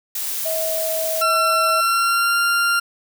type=noise; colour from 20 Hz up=blue; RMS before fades=-25 dBFS; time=0.15-1.22 s; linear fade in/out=5 ms
type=tone; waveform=sine; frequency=642 Hz; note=E5; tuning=46 cents flat; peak=-22 dBFS; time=0.45-1.81 s; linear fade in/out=10 ms
type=tone with pitch glide; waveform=40% pulse; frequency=1353 to 1391 Hz; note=E6 to F6; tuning=+45 to -7 cents; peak=-15 dBFS; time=1.21-2.8 s; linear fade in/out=10 ms; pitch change=+48 cents; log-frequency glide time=1.71-2.38 s
effects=none